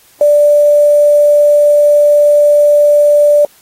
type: tone with quantisation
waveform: sine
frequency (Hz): 587.3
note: D5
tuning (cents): 0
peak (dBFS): -4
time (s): 0.21-3.45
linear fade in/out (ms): 2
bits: 5
effects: white hiss -46 dBFS RMS until 3.61 s + AAC 48 kbps